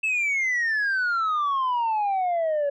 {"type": "exponential sweep", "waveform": "sine", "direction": "down", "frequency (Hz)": [2648, 560], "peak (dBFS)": -19, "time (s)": [0.03, 2.7], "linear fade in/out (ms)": 10, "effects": ["tanh soft clip ceiling -20 dBFS"]}